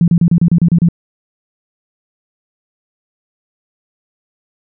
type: tone bursts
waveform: sine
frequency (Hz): 170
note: F3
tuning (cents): -46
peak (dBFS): -6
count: 9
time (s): 0.01-0.887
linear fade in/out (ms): 2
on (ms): 69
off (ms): 32
effects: none